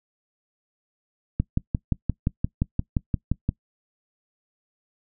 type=click train; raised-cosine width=5 ms; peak=-9 dBFS; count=13; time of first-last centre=1.4-3.491 s; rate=5.74 Hz; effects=noise-tail reverb RT60 0.1 s tail -22 dB re dry